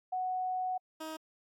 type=tone pair in turn; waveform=sine / 15% pulse; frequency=740 / 315.9 Hz; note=F#5 / D#4; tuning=0 / +26 cents; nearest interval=octave + minor third; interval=1474 cents; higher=first; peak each=-31 / -33 dBFS; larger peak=first; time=0.12-0.78 / 1-1.17 s; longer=first; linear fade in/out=10 ms; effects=AAC 48 kbps